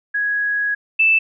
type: tone pair in turn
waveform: sine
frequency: 1664 / 2641 Hz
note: G#6 / E7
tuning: +3 / +3 cents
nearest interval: minor sixth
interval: 800 cents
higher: second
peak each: -17 / -11 dBFS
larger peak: second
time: 0.14-0.75 / 0.99-1.19 s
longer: first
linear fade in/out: 10 ms
effects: none